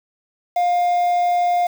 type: tone with quantisation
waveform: triangle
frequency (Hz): 706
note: F5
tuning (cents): +19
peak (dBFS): -13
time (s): 0.56-1.67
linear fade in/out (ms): 5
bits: 6
effects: none